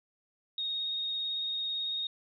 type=tone with vibrato; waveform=sine; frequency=3729 Hz; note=A#7; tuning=in tune; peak=-31 dBFS; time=0.58-2.07 s; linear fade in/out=2 ms; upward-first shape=triangle; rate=18 Hz; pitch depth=19 cents each way; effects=none